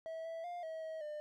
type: tone with pitch steps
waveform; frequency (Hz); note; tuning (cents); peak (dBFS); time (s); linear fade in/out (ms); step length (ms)
triangle; 649 / 657 / 703 / 642 / 638 / 600; E5 / E5 / F5 / E5 / D#5 / D5; -27 / -6 / +11 / -46 / +43 / +37; -39; 0.06-1.2; 0; 190
effects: none